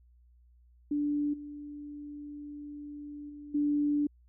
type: tone with level steps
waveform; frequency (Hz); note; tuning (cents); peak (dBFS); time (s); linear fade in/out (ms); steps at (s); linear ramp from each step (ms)
sine; 292.4; D4; -7; -27 / -40 / -43 / -25; 0.91-4.07; 5; 1.33 / 3.29 / 3.54; 10
effects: added 60 Hz sine -58 dBFS peak until 4.28 s